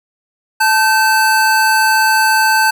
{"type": "tone pair together", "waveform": "square", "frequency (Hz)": [877.1, 1543], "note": ["A5", "G6"], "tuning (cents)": [-6, -28], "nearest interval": "minor seventh", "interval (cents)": 978, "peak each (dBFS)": -13, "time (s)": [0.6, 2.71], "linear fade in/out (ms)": 10, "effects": []}